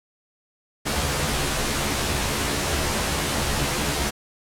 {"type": "noise with comb filter", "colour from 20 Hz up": "pink", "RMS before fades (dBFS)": -24, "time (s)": [0.85, 4.11], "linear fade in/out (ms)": 20, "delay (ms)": 14, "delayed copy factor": 0.95, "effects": ["low-pass 11000 Hz 12 dB/octave"]}